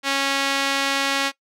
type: tone with band-pass filter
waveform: sawtooth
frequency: 275.3 Hz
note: C#4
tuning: 12 cents flat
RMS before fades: -22 dBFS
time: 0.03-1.32 s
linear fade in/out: 50 ms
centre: 3000 Hz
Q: 0.78
effects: noise-tail reverb RT60 0.1 s tail -20 dB re dry